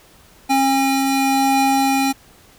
square tone pair together, 270.3 / 810 Hz, C#4 / G#5, -44 / -43 cents, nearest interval octave + perfect fifth, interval 1901 cents, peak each -18 dBFS, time 0.49-2.13 s, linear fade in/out 20 ms, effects pink hiss -49 dBFS RMS until 2.58 s

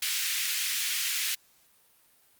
pink high-pass noise, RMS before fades -30 dBFS, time 0.02-1.35 s, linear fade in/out 5 ms, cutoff 2000 Hz, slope 24 dB/octave, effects white hiss -63 dBFS RMS until 2.39 s + Opus 48 kbps

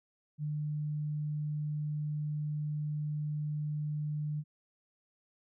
sine tone, 150 Hz, D3, 37 cents sharp, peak -32 dBFS, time 0.38-4.44 s, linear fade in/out 50 ms, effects none

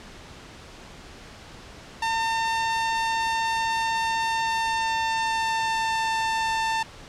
sawtooth tone with pitch glide, 904 to 894.1 Hz, A5 to A5, +47 to +28 cents, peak -19 dBFS, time 2.02-6.83 s, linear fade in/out 5 ms, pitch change -19 cents, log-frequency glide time 4.28-6.08 s, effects pink hiss -44 dBFS RMS until 7.08 s + low-pass 6000 Hz 12 dB/octave

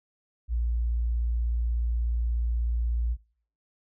sine tone, 58.27 Hz, A#1, in tune, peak -24 dBFS, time 0.48-3.17 s, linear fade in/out 50 ms, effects noise-tail reverb RT60 0.5 s tail -21 dB re dry

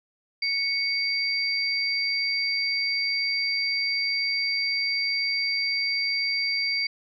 sine tone pair together, 2217 / 4698 Hz, C#7 / D8, 0 / 0 cents, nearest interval octave + minor second, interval 1300 cents, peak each -26 / -26 dBFS, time 0.42-6.87 s, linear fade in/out 5 ms, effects none

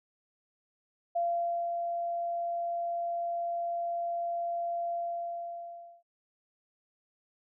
sine tone with ADSR envelope, 687 Hz, F5, 29 cents flat, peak -26 dBFS, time 1.15-6.03 s, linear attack 13 ms, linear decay 530 ms, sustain -4 dB, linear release 1100 ms, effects none

